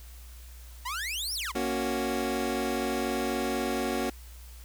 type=exponential two-way sweep; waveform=sawtooth; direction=up then down; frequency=925 to 5670 to 925 Hz; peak=-28 dBFS; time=0.85-1.52 s; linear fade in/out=10 ms; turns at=1.34 s
type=chord; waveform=25% pulse; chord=F# major; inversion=first; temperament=equal; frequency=233.1 / 277.2 / 370 Hz; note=A#3 / C#4 / F#4; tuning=0 / 0 / 0 cents; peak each=-29 / -29 / -28 dBFS; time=1.55-4.1 s; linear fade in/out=5 ms
effects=added 60 Hz sine -44 dBFS peak until 4.64 s + white hiss -54 dBFS RMS until 4.64 s